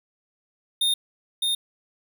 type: tone with echo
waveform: square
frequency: 3659 Hz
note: A#7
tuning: 33 cents flat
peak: -20 dBFS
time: 0.81-0.94 s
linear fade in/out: 5 ms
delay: 610 ms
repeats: 1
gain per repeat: -2 dB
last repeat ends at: 1.55 s
effects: none